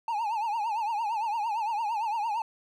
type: tone with vibrato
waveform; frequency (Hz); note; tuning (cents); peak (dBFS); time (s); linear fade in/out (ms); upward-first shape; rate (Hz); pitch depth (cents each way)
triangle; 876; A5; -8; -25; 0.08-2.42; 2; triangle; 8.8; 150
effects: none